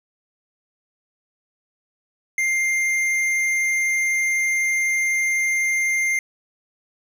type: tone with tanh clipping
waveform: triangle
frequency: 2104 Hz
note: C7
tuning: 9 cents sharp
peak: -20 dBFS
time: 2.38-6.19 s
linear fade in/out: 2 ms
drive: 15 dB
effects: none